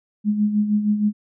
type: tone with tremolo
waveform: sine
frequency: 209.4 Hz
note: G#3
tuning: 15 cents sharp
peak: -14 dBFS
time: 0.24-1.13 s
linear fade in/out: 50 ms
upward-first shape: sine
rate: 6.4 Hz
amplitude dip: 60%
effects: none